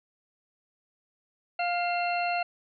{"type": "harmonic tone with a mistuned harmonic", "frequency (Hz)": 702, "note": "F5", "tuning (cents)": 9, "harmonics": [1, 2, 3, 4, 6], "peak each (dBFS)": [-27, -36, -38, -33, -42], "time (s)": [1.59, 2.43], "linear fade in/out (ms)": 5, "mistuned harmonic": 4, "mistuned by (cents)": -58, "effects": []}